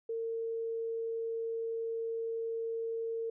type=tone; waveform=sine; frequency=455.4 Hz; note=A#4; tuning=40 cents flat; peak=-33 dBFS; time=0.09-3.3 s; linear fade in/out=5 ms; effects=none